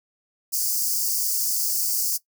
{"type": "high-pass noise", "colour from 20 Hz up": "white", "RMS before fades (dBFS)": -24, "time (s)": [0.52, 2.18], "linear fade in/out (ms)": 20, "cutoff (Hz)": 4600, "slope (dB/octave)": 96, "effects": ["noise-tail reverb RT60 0.1 s tail -18 dB re dry"]}